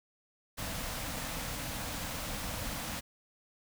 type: band-stop noise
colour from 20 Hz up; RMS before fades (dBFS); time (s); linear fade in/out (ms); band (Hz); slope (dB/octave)
pink; -38; 0.57-3.01; 20; 320 to 460; 96
effects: none